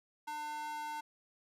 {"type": "tone with high-pass filter", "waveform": "square", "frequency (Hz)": 300.2, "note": "D4", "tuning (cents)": 38, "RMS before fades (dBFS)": -41, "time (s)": [0.27, 1.01], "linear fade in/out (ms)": 10, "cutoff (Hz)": 910, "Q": 3.1, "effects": ["resampled to 32000 Hz"]}